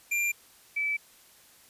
square / sine tone pair in turn, 2381 / 2308 Hz, D7 / D7, +23 / -31 cents, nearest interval minor second, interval 54 cents, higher first, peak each -26 dBFS, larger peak neither, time 0.11-0.32 / 0.76-0.97 s, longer neither, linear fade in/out 10 ms, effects white hiss -57 dBFS RMS until 1.69 s + resampled to 32000 Hz

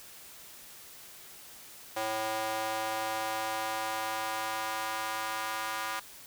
square tone with high-pass filter sweep, 109.9 Hz, A2, 2 cents flat, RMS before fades -34 dBFS, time 1.96-6 s, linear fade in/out 10 ms, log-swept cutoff 640 to 1100 Hz, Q 1.8, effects white hiss -50 dBFS RMS until 6.26 s

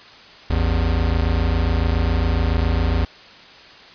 square tone pair together, 55.18 / 82.41 Hz, A1 / E2, +6 / 0 cents, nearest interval perfect fifth, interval 694 cents, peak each -20 dBFS, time 0.5-3.05 s, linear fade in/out 5 ms, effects white hiss -43 dBFS RMS until 3.94 s + resampled to 11025 Hz

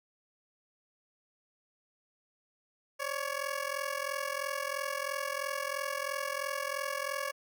15% pulse ring-modulated tone, 560 Hz, C#5, 18 cents sharp, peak -24 dBFS, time 2.99-7.32 s, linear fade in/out 20 ms, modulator 21.5 Hz, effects none

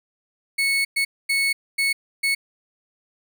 35% pulse tone bursts at uneven times, 2206 Hz, C#7, 9 cents flat, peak -17 dBFS, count 5, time 0.58-0.85 / 0.96-1.05 / 1.29-1.53 / 1.78-1.93 / 2.23-2.35 s, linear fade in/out 10 ms, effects none

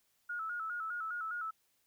sine tone with vibrato, 1370 Hz, F6, 34 cents flat, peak -36 dBFS, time 0.29-1.51 s, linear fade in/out 10 ms, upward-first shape square, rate 4.9 Hz, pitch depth 78 cents each way, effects white hiss -75 dBFS RMS until 1.86 s

